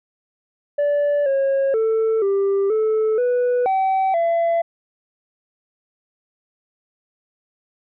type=tone with pitch steps; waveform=sine; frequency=580 / 545 / 444.4 / 394.8 / 436.3 / 492.3 / 766 / 674 Hz; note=D5 / C#5 / A4 / G4 / A4 / B4 / G5 / E5; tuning=-22 / -29 / +17 / +12 / -15 / -6 / -40 / +38 cents; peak=-13 dBFS; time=0.78-4.62 s; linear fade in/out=10 ms; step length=480 ms; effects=tanh soft clip ceiling -15 dBFS